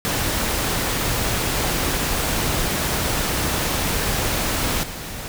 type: noise with level steps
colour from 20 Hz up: pink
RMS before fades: -22 / -32 dBFS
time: 0.05-5.28 s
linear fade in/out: 0 ms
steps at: 4.83 s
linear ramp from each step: 5 ms
effects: none